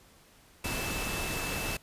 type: tone in noise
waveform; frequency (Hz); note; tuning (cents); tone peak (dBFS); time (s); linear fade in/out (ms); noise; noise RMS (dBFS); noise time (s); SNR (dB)
sine; 2637; E7; 0; -38; 0.64-1.77; 5; pink; -34; 0.64-1.77; -7
effects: pink hiss -59 dBFS RMS until 1.82 s + resampled to 32000 Hz